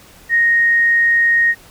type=tone; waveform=sine; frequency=1864.7 Hz; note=A#6; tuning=in tune; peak=-10 dBFS; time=0.29-1.55 s; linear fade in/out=50 ms; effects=pink hiss -44 dBFS RMS until 1.7 s